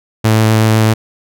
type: tone with vibrato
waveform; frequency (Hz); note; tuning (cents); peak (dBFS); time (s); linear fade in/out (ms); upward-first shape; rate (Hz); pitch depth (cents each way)
sawtooth; 110; A2; 0; -4; 0.24-0.94; 10; triangle; 7.9; 12
effects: none